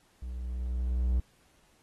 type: tone with level ramp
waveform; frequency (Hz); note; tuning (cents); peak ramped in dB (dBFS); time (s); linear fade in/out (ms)
triangle; 61.74; B1; 0; -34 to -21; 0.22-1.2; 5
effects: pink hiss -66 dBFS RMS until 1.82 s + AAC 32 kbps